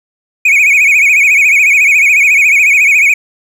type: tone with vibrato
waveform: triangle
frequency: 2349 Hz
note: D7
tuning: in tune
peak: -3 dBFS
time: 0.45-3.14 s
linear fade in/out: 5 ms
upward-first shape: sine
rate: 14 Hz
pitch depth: 130 cents each way
effects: none